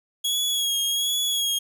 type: tone with vibrato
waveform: sawtooth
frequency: 3322 Hz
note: G#7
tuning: in tune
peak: -19 dBFS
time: 0.24-1.59 s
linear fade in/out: 10 ms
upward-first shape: sine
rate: 1.3 Hz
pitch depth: 37 cents each way
effects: none